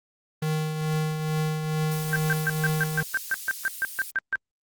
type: tone with tremolo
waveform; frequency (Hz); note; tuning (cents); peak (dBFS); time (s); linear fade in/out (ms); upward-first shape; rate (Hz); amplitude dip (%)
square; 155.56; D#3; 0; -23; 0.42-3.03; 5; triangle; 2.3; 50
type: high-pass noise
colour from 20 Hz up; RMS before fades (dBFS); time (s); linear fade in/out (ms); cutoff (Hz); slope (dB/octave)
white; -38; 1.91-4.11; 5; 4100; 12
type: tone bursts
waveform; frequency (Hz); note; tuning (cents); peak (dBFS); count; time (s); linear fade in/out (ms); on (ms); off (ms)
sine; 1568; G6; 0; -21; 14; 2.13-4.356; 0; 29; 140
effects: Opus 32 kbps